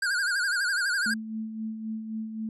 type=tone with vibrato; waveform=square; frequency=1522 Hz; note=F#6; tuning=48 cents sharp; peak=-25 dBFS; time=0.02-1.14 s; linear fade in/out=5 ms; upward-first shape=sine; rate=12 Hz; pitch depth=120 cents each way
type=tone with tremolo; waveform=sine; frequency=220 Hz; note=A3; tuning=in tune; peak=-29 dBFS; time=1.06-2.49 s; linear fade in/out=2 ms; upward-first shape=sine; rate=3.8 Hz; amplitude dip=50%
effects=resampled to 24000 Hz